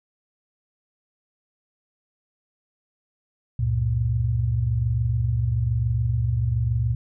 sine tone cluster, 69.5 / 95.4 / 116.5 Hz, C#2 / G2 / A#2, +5 / -47 / -1 cents, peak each -26 / -30 / -21 dBFS, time 3.59-6.95 s, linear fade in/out 5 ms, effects none

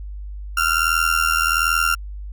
35% pulse tone with amplitude modulation, 1385 Hz, F6, 15 cents flat, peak -11 dBFS, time 0.57-1.95 s, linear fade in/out 5 ms, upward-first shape sine, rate 81.3 Hz, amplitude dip 80%, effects added 50 Hz sine -29 dBFS peak until 2.32 s

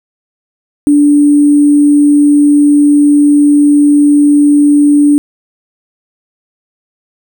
sine tone with sample-and-hold, 291.4 Hz, D4, 13 cents flat, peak -3 dBFS, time 0.87-5.18 s, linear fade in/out 0 ms, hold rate 8820 Hz, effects none

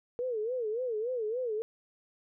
sine tone with vibrato, 466.2 Hz, A#4, in tune, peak -30 dBFS, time 0.19-1.62 s, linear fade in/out 0 ms, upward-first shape sine, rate 3.5 Hz, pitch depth 170 cents each way, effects none

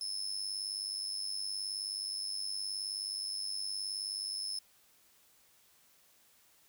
35% pulse tone with amplitude modulation, 5230 Hz, E8, 15 cents flat, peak -30 dBFS, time 0.01-4.59 s, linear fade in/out 2 ms, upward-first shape sine, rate 99.1 Hz, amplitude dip 75%, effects white hiss -66 dBFS RMS until 6.68 s

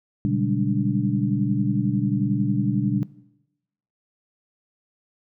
sine tone cluster, 121.7 / 143 / 192.8 / 203.9 / 291.7 Hz, B2 / D3 / G3 / G#3 / D4, -25 / -46 / -28 / -32 / -12 cents, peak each -26 dBFS, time 0.25-3.03 s, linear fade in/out 0 ms, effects noise-tail reverb RT60 0.9 s tail -19 dB re dry

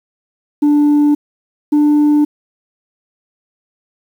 sine tone pair in turn, 293.7 / 296.3 Hz, D4 / D4, 0 / +15 cents, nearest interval unison, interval 15 cents, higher second, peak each -5 dBFS, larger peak neither, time 0.62-1.15 / 1.72-2.25 s, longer neither, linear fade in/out 10 ms, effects tanh soft clip ceiling -7 dBFS + 7-bit

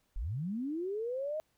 sine linear sweep, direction up, 30.87 to 634 Hz, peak -33 dBFS, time 0.16-1.4 s, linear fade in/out 0 ms, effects pink hiss -75 dBFS RMS until 1.57 s

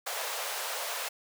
pink high-pass noise, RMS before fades -35 dBFS, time 0.06-1.09 s, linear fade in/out 10 ms, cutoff 490 Hz, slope 48 dB/octave, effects none

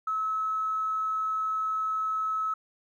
triangle tone with tanh clipping, 1294 Hz, E6, 32 cents flat, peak -26 dBFS, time 0.07-2.54 s, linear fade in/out 5 ms, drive 3 dB, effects none

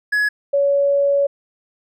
triangle / sine tone pair in turn, 1686 / 562.6 Hz, G#6 / C#5, +26 / +26 cents, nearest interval octave + perfect fifth, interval 1900 cents, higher first, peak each -13 dBFS, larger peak neither, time 0.12-0.29 / 0.53-1.27 s, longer second, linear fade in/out 10 ms, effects none

